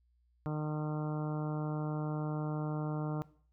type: harmonic tone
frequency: 152.2 Hz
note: D#3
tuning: 38 cents flat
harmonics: 1 / 2 / 3 / 4 / 5 / 6 / 7 / 8 / 9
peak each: -34 / -40 / -44 / -46 / -48 / -50 / -51 / -52 / -53 dBFS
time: 0.46-3.22 s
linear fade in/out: 0 ms
effects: noise-tail reverb RT60 0.5 s tail -19 dB re dry + added 60 Hz sine -68 dBFS peak until 3.52 s